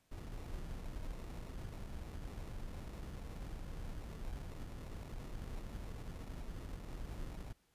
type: noise with sample-and-hold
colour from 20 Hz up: brown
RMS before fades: -45 dBFS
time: 0.11-7.53 s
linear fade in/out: 10 ms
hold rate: 1575 Hz
effects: pink hiss -75 dBFS RMS until 7.74 s + resampled to 32000 Hz